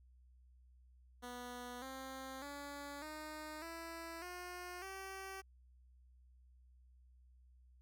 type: tone with pitch steps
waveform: 10% pulse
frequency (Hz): 245.5 / 264.6 / 285.3 / 307.5 / 331.5 / 357.4 / 385.2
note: B3 / C4 / C#4 / D#4 / E4 / F4 / G4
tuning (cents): -10 / +20 / +50 / -20 / +10 / +40 / -30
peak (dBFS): -38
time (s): 1.22-5.42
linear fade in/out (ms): 20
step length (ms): 600
effects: added 62 Hz sine -62 dBFS peak until 7.81 s